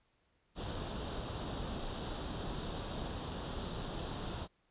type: noise with comb filter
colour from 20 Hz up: pink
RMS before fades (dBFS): -40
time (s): 0.55-4.48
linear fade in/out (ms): 50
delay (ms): 0.23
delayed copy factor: +0.7
effects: pink hiss -75 dBFS RMS until 4.7 s + resampled to 8000 Hz